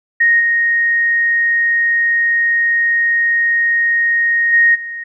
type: tone with level steps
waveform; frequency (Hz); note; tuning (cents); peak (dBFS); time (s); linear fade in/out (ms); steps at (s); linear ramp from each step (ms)
sine; 1865; A#6; 0; -8 / -11 / -7 / -23; 0.2-5.04; 10; 0.39 / 4.52 / 4.74; 20
effects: none